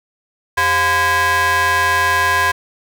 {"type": "ring-modulated tone", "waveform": "40% pulse", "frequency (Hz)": 311.1, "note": "D#4", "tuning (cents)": 0, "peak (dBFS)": -9, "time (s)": [0.57, 2.52], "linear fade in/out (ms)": 10, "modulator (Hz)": 1330, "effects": []}